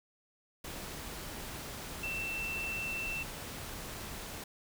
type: tone in noise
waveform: sine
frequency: 2679 Hz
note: E7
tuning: 27 cents sharp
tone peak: -35 dBFS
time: 2.03-3.23 s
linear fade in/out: 5 ms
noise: pink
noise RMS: -43 dBFS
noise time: 0.64-4.44 s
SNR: +5 dB
effects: none